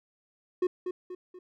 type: tone with echo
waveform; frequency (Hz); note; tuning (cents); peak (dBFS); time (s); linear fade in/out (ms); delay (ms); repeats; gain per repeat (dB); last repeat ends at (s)
triangle; 363.4; F#4; -31; -21; 0.62-0.67; 5; 240; 3; -7; 1.39
effects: none